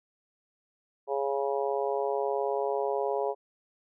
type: harmonic tone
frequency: 138.59 Hz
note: C#3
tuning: in tune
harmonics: 3 / 4 / 5 / 6 / 7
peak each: -30 / -32 / -34 / -36 / -37 dBFS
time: 1.07-3.35 s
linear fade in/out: 50 ms
effects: none